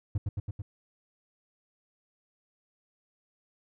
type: tone with echo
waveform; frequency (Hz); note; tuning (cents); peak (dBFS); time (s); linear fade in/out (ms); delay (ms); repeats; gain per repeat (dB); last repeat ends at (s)
triangle; 100.5; G2; +44; -23; 0.15-0.18; 5; 110; 4; -2; 0.62
effects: none